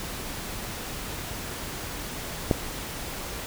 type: click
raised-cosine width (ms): 2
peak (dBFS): -6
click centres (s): 2.512
effects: pink hiss -35 dBFS RMS until 3.46 s